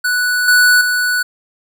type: tone with level steps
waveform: square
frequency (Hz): 1480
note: F#6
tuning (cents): 0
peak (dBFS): -14 / -8 / -14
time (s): 0.04-1.23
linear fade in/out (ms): 10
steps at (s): 0.48 / 0.81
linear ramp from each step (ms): 2
effects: none